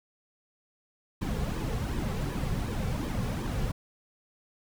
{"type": "noise with flanger", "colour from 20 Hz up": "brown", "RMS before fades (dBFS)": -31, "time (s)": [1.21, 3.72], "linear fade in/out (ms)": 10, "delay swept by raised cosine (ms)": [1.4, 3.3], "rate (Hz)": 2.7, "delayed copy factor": -0.65, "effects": []}